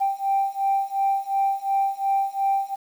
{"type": "beating tone pair", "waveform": "sine", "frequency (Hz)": [784, 786.8], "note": ["G5", "G5"], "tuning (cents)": [0, 6], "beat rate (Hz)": 2.8, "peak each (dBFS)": [-23, -22], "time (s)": [0, 2.76], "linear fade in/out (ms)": 20, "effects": ["tanh soft clip ceiling -14 dBFS", "8-bit"]}